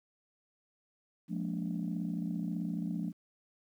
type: chord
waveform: sine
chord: Bb dominant seventh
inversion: second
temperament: just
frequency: 174.81 / 209.8 / 233.1 / 291.4 Hz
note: F3 / Ab3 / Bb3 / D4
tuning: +2 / +18 / 0 / -13 cents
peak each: -35 / -38 / -40 / -40 dBFS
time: 1.28-3.13 s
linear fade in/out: 50 ms
effects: tanh soft clip ceiling -25 dBFS + 11-bit